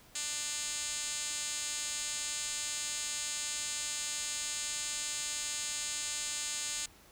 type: tone with band-pass filter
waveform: 5% pulse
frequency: 296.6 Hz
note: D4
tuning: 17 cents sharp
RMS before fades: -37 dBFS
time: 0.15-6.86 s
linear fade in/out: 5 ms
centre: 6400 Hz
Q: 7.5
effects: pink hiss -59 dBFS RMS until 7.11 s